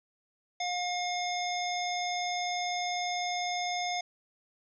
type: harmonic tone with a mistuned harmonic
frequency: 714 Hz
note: F5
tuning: 38 cents sharp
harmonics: 1 / 3 / 5 / 7 / 9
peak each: -32 / -37 / -39 / -40 / -42 dBFS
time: 0.6-4.01 s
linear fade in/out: 5 ms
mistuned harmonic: 7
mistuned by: +56 cents
effects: none